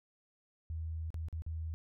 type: tone with dropouts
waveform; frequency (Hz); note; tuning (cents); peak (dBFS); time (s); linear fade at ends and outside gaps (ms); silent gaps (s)
sine; 80.5; E2; -41; -36; 0.7-1.74; 0; 1.104-1.143 / 1.285-1.327 / 1.421-1.464
effects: none

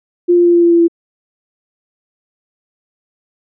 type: tone with pitch steps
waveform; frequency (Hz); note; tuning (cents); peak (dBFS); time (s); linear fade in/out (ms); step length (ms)
sine; 350.7 / 348.5 / 346.3 / 344.1 / 341.9 / 339.7 / 337.6; F4 / F4 / F4 / F4 / F4 / F4 / E4; +7 / -4 / -15 / -26 / -37 / -48 / +41; -6; 0.28-0.882; 20; 86
effects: none

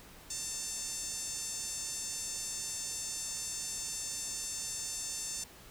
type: tone with band-pass filter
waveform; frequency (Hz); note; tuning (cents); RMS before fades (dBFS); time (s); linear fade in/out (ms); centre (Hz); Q
5% pulse; 896; A5; +31; -39; 0.3-5.44; 5; 7100; 2.3
effects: pink hiss -54 dBFS RMS until 5.7 s

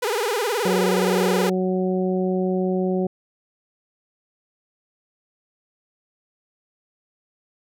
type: tone with vibrato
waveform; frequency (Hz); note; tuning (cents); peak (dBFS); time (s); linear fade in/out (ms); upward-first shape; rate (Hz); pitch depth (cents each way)
sawtooth; 447.8; A4; +30; -17; 0.02-1.5; 10; sine; 19; 200
type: harmonic tone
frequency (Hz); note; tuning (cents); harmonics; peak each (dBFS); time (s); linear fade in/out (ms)
185.4; F#3; +4; 1 / 2 / 3 / 4; -22 / -23 / -29 / -33; 0.65-3.07; 5
effects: none

